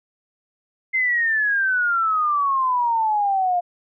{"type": "exponential sweep", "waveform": "sine", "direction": "down", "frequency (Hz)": [2093, 698.5], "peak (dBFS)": -17, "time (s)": [0.93, 3.61], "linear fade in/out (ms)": 20, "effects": []}